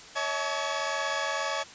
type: tone cluster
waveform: sawtooth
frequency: 559 / 641 / 866 / 1135 / 1676 Hz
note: C#5 / E5 / A5 / C#6 / G#6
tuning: +14 / -49 / -28 / +41 / +15 cents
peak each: -31 dBFS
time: 0.15-1.64 s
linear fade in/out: 20 ms
effects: white hiss -47 dBFS RMS until 1.74 s + resampled to 16000 Hz